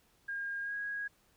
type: tone with pitch glide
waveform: sine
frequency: 1617 to 1649.1 Hz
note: G#6 to G#6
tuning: -47 to -13 cents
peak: -35 dBFS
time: 0.28-1.08 s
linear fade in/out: 10 ms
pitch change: +34 cents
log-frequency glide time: 0.62-0.75 s
effects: pink hiss -69 dBFS RMS until 1.36 s